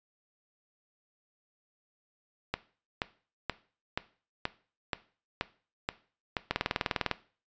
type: two click trains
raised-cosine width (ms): 0.3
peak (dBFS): -13 / -11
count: 9 / 13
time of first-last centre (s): 2.54-6.368 / 6.51-7.113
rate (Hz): 2.09 / 19.9
effects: noise-tail reverb RT60 0.4 s tail -17 dB re dry + resampled to 16000 Hz